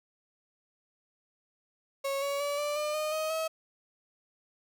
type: tone with pitch steps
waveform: 35% pulse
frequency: 550 / 562.2 / 574.7 / 587.4 / 600.5 / 613.8 / 627.4 / 641.3 Hz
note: C#5 / C#5 / D5 / D5 / D5 / D#5 / D#5 / E5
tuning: -14 / +24 / -38 / 0 / +38 / -24 / +14 / -48 cents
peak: -28 dBFS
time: 2.04-3.48 s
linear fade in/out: 10 ms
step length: 180 ms
effects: none